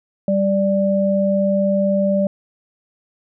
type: tone pair together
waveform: sine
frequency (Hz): 196.22 / 588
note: G3 / D5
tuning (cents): +2 / +2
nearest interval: octave + perfect fifth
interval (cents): 1900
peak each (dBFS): -17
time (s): 0.28-2.27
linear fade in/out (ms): 2
effects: none